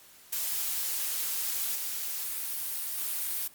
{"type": "noise with level steps", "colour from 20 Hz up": "blue", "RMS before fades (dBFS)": [-31, -34, -32], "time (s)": [0.32, 3.48], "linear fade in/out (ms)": 10, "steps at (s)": [1.75, 2.98], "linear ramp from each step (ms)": 2, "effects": ["white hiss -55 dBFS RMS until 3.54 s", "Opus 48 kbps"]}